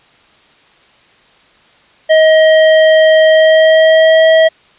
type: tone with pitch glide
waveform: square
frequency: 632 to 643 Hz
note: D#5 to E5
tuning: +27 to -43 cents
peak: -5 dBFS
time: 2.09-4.49 s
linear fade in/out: 20 ms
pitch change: +30 cents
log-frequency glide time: 3.29-4.27 s
effects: white hiss -47 dBFS RMS until 4.78 s + resampled to 8000 Hz

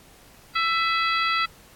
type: harmonic tone with a mistuned harmonic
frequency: 665 Hz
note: E5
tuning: 15 cents sharp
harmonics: 2 / 3 / 4 / 5 / 6 / 7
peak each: -23 / -27 / -29 / -31 / -33 / -34 dBFS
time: 0.55-1.46 s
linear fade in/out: 10 ms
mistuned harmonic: 4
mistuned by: -50 cents
effects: pink hiss -52 dBFS RMS until 1.75 s + AAC 64 kbps

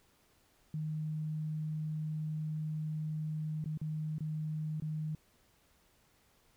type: tone with dropouts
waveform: sine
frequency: 154.8 Hz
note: D#3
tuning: 9 cents flat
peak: -34 dBFS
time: 0.74-5.15 s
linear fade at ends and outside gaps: 2 ms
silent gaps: 3.642-3.658 / 3.775-3.814 / 4.183-4.206 / 4.8-4.821 s
effects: pink hiss -69 dBFS RMS until 6.56 s

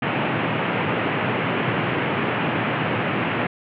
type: band-pass noise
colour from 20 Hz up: pink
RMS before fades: -23 dBFS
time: 0.02-3.47 s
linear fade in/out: 5 ms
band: 110 to 2900 Hz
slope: 48 dB/octave
effects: none

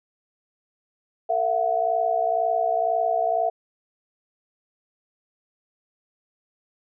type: tone cluster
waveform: sine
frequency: 453 / 671 / 733 Hz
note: A#4 / E5 / F#5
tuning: -50 / +31 / -16 cents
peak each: -30 / -22 / -24 dBFS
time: 1.29-3.5 s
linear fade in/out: 10 ms
effects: none

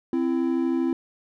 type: tone pair together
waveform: triangle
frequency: 261.6 / 334.4 Hz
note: C4 / E4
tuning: 0 / +25 cents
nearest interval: major third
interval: 425 cents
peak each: -22 dBFS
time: 0.13-0.93 s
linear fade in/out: 2 ms
effects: none

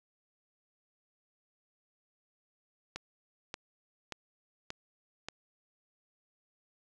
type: click train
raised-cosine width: 0.2 ms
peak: -21 dBFS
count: 5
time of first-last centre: 2.96-5.286 s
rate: 1.72 Hz
effects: resampled to 24000 Hz

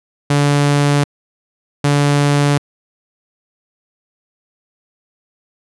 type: tone pair in turn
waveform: sawtooth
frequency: 144 / 144 Hz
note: D3 / D3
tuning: -34 / -34 cents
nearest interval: unison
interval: 0 cents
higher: neither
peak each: -7 dBFS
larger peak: neither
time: 0.3-1.04 / 1.84-2.58 s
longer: neither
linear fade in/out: 5 ms
effects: resampled to 24000 Hz

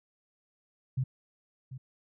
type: tone with echo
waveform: sine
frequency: 130.3 Hz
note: C3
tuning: 7 cents flat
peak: -26 dBFS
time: 0.97-1.04 s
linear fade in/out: 10 ms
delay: 740 ms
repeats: 1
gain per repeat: -13 dB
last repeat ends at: 1.78 s
effects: none

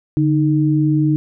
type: tone pair together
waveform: sine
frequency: 146.02 / 309.4 Hz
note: D3 / D#4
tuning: -10 / -10 cents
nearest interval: octave + minor second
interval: 1300 cents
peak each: -15 dBFS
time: 0.17-1.16 s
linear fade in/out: 0 ms
effects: none

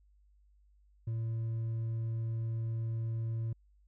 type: tone with hard clipping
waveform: sine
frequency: 113.5 Hz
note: A#2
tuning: 46 cents flat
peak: -33 dBFS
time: 1.07-3.53 s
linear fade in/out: 5 ms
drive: 2 dB
effects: added 50 Hz sine -62 dBFS peak until 3.87 s

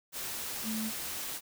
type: tone in noise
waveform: sine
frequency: 220 Hz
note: A3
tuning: in tune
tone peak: -33 dBFS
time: 0.63-0.92 s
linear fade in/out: 50 ms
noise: white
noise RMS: -38 dBFS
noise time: 0.12-1.41 s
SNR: +2 dB
effects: none

